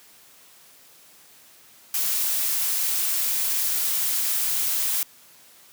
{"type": "noise", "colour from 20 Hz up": "blue", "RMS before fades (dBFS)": -24, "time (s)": [1.94, 5.03], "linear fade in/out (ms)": 2, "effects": ["white hiss -52 dBFS RMS until 5.72 s", "high-pass 100 Hz 12 dB/octave"]}